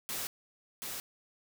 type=noise with echo; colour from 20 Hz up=white; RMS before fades=-37 dBFS; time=0.09-0.27 s; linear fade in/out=0 ms; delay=730 ms; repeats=1; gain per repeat=-3 dB; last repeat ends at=1 s; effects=none